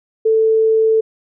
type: tone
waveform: sine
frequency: 442.6 Hz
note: A4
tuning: 10 cents sharp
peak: -10 dBFS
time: 0.25-1.01 s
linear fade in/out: 10 ms
effects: none